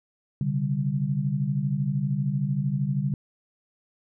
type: chord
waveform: sine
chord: C suspended second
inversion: none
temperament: equal with one note detuned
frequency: 130.81 / 143.64 / 196 Hz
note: C3 / D3 / G3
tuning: 0 / -38 / 0 cents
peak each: -30 / -25 / -29 dBFS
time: 0.41-3.14 s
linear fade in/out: 2 ms
effects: none